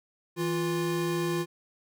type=tone pair together; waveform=square; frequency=163.57 / 349.2 Hz; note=E3 / F4; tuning=-13 / 0 cents; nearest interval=octave + minor second; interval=1313 cents; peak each=-32 / -29 dBFS; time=0.36-1.46 s; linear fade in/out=50 ms; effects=none